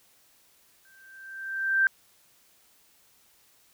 sine tone with exponential growth, 1568 Hz, G6, in tune, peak -17 dBFS, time 0.85-1.87 s, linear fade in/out 1 ms, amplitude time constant 220 ms, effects white hiss -62 dBFS RMS until 3.73 s

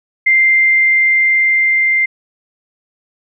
sine tone with level ramp, 2093 Hz, C7, in tune, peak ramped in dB -7 to -10 dBFS, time 0.26-2.06 s, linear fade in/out 10 ms, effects none

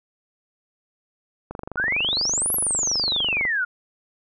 click train, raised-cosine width 1 ms, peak -18 dBFS, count 48, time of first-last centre 1.51-3.452 s, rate 24.2 Hz
sine exponential two-way sweep, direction up then down, 1396.9 to 11750 to 1396.9 Hz, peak -20 dBFS, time 1.77-3.65 s, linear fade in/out 10 ms, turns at 2.54 s
effects none

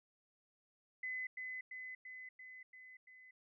sine tone with echo, 2025 Hz, B6, 43 cents sharp, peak -39 dBFS, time 1.03-1.27 s, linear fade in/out 5 ms, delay 340 ms, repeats 6, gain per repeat -3 dB, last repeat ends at 3.31 s, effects none

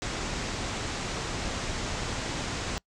pink low-pass noise, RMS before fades -33 dBFS, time 0.02-2.78 s, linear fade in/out 0 ms, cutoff 7900 Hz, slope 48 dB/octave, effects noise-tail reverb RT60 0.1 s tail -25 dB re dry

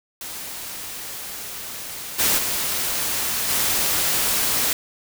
white noise with level steps, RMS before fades -33 / -19 / -24 / -21 dBFS, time 0.21-4.73 s, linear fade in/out 2 ms, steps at 2.18 / 2.37 / 3.48 s, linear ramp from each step 20 ms, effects none

